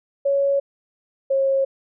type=tone pair in turn; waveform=sine; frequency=557 / 541.5 Hz; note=C#5 / C#5; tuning=+8 / -41 cents; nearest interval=unison; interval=49 cents; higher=first; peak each=-16 dBFS; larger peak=neither; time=0.25-0.6 / 1.3-1.65 s; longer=neither; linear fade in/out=10 ms; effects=none